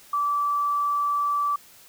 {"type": "tone", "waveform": "sine", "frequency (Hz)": 1159, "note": "D6", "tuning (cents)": -23, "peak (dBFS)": -21, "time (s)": [0.13, 1.56], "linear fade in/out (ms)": 5, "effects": ["white hiss -51 dBFS RMS until 1.88 s"]}